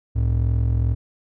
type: ring-modulated tone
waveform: triangle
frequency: 87.31 Hz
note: F2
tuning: in tune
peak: -12 dBFS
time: 0.15-0.95 s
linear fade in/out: 20 ms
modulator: 21.2 Hz
effects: none